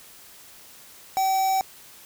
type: tone with quantisation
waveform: triangle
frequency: 767 Hz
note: G5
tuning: 38 cents flat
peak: -18 dBFS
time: 1.17-1.61 s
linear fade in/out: 0 ms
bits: 5
effects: white hiss -48 dBFS RMS until 2.05 s